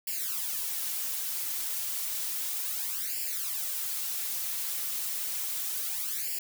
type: noise with flanger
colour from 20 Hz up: blue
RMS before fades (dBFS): -33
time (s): 0.07-6.39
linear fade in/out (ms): 5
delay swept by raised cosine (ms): 0.4 to 6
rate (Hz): 0.32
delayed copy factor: +0.9
effects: none